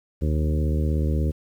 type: harmonic tone with a mistuned harmonic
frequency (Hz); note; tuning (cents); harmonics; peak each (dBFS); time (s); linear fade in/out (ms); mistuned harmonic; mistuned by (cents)
76.5; D#2; -29; 1 / 2 / 3 / 4 / 5 / 6 / 7; -21 / -27 / -31 / -33 / -35 / -37 / -38; 0.21-1.32; 20; 1; -30
effects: 9-bit